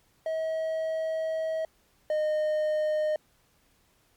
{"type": "tone pair in turn", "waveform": "triangle", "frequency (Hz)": [640, 613.4], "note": ["D#5", "D#5"], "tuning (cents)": [49, -25], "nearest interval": "minor second", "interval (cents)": 74, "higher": "first", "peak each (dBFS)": [-25, -22], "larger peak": "second", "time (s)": [[0.26, 1.65], [2.1, 3.16]], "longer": "first", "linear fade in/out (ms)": 2, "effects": ["pink hiss -66 dBFS RMS until 4.16 s", "MP3 96 kbps"]}